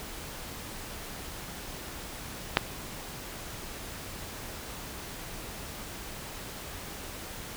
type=click; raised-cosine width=0.3 ms; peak=-3 dBFS; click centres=2.571 s; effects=pink hiss -41 dBFS RMS until 7.56 s